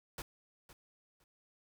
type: noise with echo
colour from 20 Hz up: pink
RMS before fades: -43 dBFS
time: 0.18-0.22 s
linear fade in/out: 2 ms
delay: 510 ms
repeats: 2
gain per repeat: -14 dB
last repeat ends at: 1.24 s
effects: none